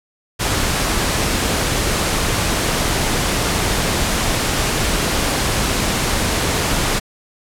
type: noise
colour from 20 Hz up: pink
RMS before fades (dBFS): -18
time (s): 0.39-7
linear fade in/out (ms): 20
effects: low-pass 11000 Hz 12 dB/octave